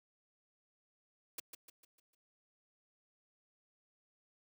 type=noise with echo; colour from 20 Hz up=white; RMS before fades=-42 dBFS; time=1.38-1.4 s; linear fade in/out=5 ms; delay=150 ms; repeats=5; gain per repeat=-7 dB; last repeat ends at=2.15 s; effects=high-pass 100 Hz 12 dB/octave